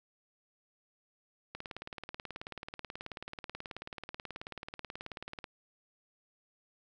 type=click train; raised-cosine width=0.3 ms; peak=-25 dBFS; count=73; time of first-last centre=1.55-5.442 s; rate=18.5 Hz; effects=none